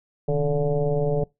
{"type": "tone with frequency modulation", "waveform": "sine", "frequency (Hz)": 293.7, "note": "D4", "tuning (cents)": 0, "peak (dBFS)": -19, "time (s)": [0.28, 1.24], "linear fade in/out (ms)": 5, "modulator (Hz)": 142, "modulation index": 2.2, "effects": ["noise-tail reverb RT60 0.2 s tail -24 dB re dry"]}